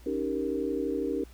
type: chord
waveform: sine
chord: Eb dominant seventh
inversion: third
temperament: equal with one note detuned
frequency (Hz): 278.8 / 311.1 / 392 / 466.2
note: Db4 / Eb4 / G4 / Bb4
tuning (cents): +10 / 0 / 0 / 0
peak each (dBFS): -33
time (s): 0.06-1.24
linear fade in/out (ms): 5
effects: added 60 Hz sine -48 dBFS peak until 1.33 s + pink hiss -58 dBFS RMS until 1.33 s